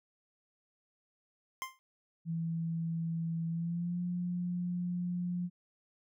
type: tone with exponential decay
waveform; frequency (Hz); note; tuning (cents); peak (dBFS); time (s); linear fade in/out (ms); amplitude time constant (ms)
25% pulse; 1048; C6; +2; -29; 1.62-1.79; 0; 36
type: tone with pitch glide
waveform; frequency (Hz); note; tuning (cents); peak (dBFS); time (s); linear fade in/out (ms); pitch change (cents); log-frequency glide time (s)
sine; 165.2 to 177.06; E3 to F3; +4 to +24; -32; 2.25-5.5; 50; +120; 3.49-4.01
effects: none